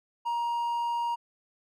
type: tone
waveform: triangle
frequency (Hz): 943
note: A#5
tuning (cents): +20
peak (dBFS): -25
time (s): 0.25-1.16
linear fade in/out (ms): 20
effects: none